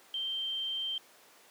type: tone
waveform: sine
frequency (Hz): 3139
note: G7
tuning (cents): +2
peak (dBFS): -32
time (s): 0.14-0.98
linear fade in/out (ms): 2
effects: pink hiss -58 dBFS RMS until 1.5 s + high-pass 400 Hz 12 dB/octave